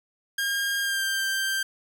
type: tone with pitch glide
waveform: sawtooth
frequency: 1615 to 1575.4 Hz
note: G#6 to G6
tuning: -49 to +8 cents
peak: -21 dBFS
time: 0.38-1.63 s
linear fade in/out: 5 ms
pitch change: -43 cents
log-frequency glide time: 0.81-1.06 s
effects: 10-bit